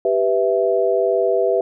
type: chord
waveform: sine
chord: E minor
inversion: first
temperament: equal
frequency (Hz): 392 / 493.9 / 659.3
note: G4 / B4 / E5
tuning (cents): 0 / 0 / 0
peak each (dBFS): -19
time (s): 0.05-1.61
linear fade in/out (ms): 2
effects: none